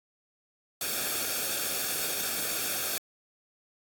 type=noise with comb filter; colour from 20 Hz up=white; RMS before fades=-31 dBFS; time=0.81-2.98 s; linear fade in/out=2 ms; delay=1 ms; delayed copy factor=-0.65; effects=AAC 64 kbps